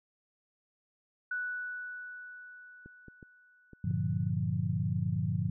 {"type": "tone with exponential decay", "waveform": "sine", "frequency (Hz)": 1480, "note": "F#6", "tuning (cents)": 0, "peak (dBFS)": -31, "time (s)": [1.31, 4.3], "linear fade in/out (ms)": 5, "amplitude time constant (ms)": 650}
{"type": "clicks", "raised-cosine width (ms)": 3, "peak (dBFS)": -36, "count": 5, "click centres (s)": [2.86, 3.083, 3.228, 3.733, 3.911]}
{"type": "chord", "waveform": "sine", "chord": "G minor seventh", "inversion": "none", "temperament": "equal", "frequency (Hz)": [98, 116.54, 146.83, 174.61], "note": ["G2", "Bb2", "D3", "F3"], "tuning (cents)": [0, 0, 0, 0], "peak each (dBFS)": -34, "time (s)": [3.84, 5.5], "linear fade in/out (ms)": 5}
{"effects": []}